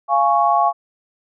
sine chord, Db major, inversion first, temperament just, 693 / 831.5 / 1108.7 Hz, F5 / Ab5 / Db6, -14 / +2 / 0 cents, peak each -17 dBFS, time 0.08-0.73 s, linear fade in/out 50 ms, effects none

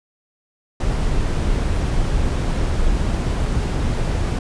brown noise, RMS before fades -19 dBFS, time 0.8-4.39 s, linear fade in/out 5 ms, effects resampled to 22050 Hz

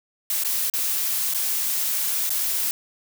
blue noise with dropouts, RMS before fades -24 dBFS, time 0.3-2.71 s, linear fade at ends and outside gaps 1 ms, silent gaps 0.437-0.447 / 0.699-0.737 / 1.338-1.346 / 2.294-2.303 s, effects none

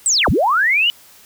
sine linear two-way sweep, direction down then up, 8372 to 32 to 3010 Hz, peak -12 dBFS, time 0.06-0.9 s, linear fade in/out 0 ms, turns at 0.29 s, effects white hiss -46 dBFS RMS until 1.25 s

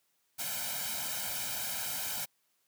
white noise with comb filter, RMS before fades -36 dBFS, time 0.38-2.26 s, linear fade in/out 20 ms, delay 1.3 ms, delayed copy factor +1, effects white hiss -75 dBFS RMS until 2.67 s + high-pass 100 Hz 12 dB/octave

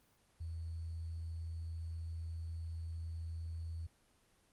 sine tone with sample-and-hold, 82.41 Hz, E2, in tune, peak -40 dBFS, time 0.4-3.87 s, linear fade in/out 10 ms, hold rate 4410 Hz, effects pink hiss -71 dBFS RMS until 4.52 s + Opus 24 kbps

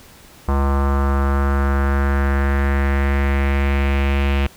square tone with low-pass filter sweep, 69.3 Hz, C#2, in tune, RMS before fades -17 dBFS, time 0.48-4.47 s, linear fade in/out 5 ms, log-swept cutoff 1100 to 2700 Hz, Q 3, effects pink hiss -45 dBFS RMS until 4.56 s

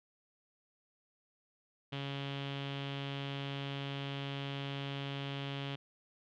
sawtooth tone with low-pass filter, 139.2 Hz, C#3, 8 cents sharp, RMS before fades -40 dBFS, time 1.92-5.76 s, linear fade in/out 10 ms, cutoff 3200 Hz, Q 4.8, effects none

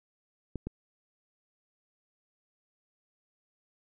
clicks, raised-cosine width 3 ms, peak -22 dBFS, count 2, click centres 0.557 / 0.67 s, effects none

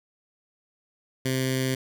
10% pulse tone with notch filter, 130.81 Hz, C3, in tune, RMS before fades -26 dBFS, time 1.25-1.75 s, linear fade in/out 5 ms, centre 800 Hz, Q 0.63, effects none

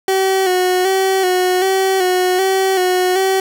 30% pulse tone with vibrato, 373.9 Hz, F#4, 18 cents sharp, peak -10 dBFS, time 0.08-3.4 s, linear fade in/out 2 ms, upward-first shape square, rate 1.3 Hz, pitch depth 39 cents each way, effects none

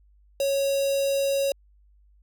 square tone with notch filter, 552 Hz, C#5, 7 cents flat, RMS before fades -24 dBFS, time 0.4-1.52 s, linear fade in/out 2 ms, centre 1700 Hz, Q 1.3, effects added 50 Hz sine -55 dBFS peak until 2.22 s

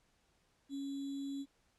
sine tone with sample-and-hold, 277.2 Hz, C#4, in tune, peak -38 dBFS, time 0.69-1.46 s, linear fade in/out 50 ms, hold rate 3675 Hz, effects pink hiss -74 dBFS RMS until 1.78 s + low-pass 9000 Hz 12 dB/octave

